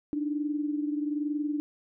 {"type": "tone pair together", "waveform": "sine", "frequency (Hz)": [293.7, 314.8], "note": ["D4", "D#4"], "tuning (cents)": [0, 20], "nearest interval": "minor second", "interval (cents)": 120, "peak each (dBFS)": [-28, -35], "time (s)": [0.13, 1.6], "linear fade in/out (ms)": 0, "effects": []}